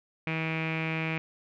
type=tone with low-pass filter; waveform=sawtooth; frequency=160.6 Hz; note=E3; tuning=45 cents flat; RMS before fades=-31 dBFS; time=0.27-1.18 s; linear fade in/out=0 ms; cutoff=2400 Hz; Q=7.9; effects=none